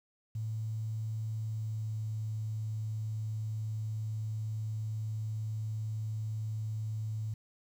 sine tone with pitch glide, 110 to 108.93 Hz, A2 to A2, 0 to -17 cents, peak -33 dBFS, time 0.35-7.34 s, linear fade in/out 5 ms, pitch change -17 cents, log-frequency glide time 1.29-2.01 s, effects 10-bit

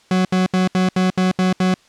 40% pulse tone bursts, 185 Hz, F#3, in tune, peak -13 dBFS, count 8, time 0.11-1.741 s, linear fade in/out 2 ms, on 140 ms, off 73 ms, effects white hiss -53 dBFS RMS until 1.88 s + low-pass 6000 Hz 12 dB/octave

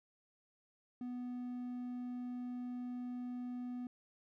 triangle tone, 246.9 Hz, B3, in tune, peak -38 dBFS, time 1.01-3.87 s, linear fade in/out 2 ms, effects none

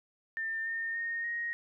sine tone with pitch steps, 1798 / 1823.1 / 1848.5 / 1874.4 Hz, A6 / A#6 / A#6 / A#6, +37 / -39 / -15 / +9 cents, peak -32 dBFS, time 0.37-1.53 s, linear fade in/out 0 ms, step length 290 ms, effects none

